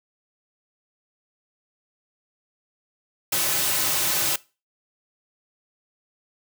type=noise with comb filter; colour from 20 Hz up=white; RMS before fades=-23 dBFS; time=3.32-4.36 s; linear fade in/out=5 ms; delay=4.3 ms; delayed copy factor=-0.7; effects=noise-tail reverb RT60 0.3 s tail -21 dB re dry + high-pass 100 Hz 12 dB/octave